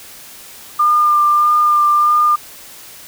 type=tone with vibrato; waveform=sine; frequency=1200 Hz; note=D6; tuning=37 cents sharp; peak=-9 dBFS; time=0.79-2.36 s; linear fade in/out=10 ms; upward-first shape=sine; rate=1.6 Hz; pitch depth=15 cents each way; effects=white hiss -37 dBFS RMS until 3.07 s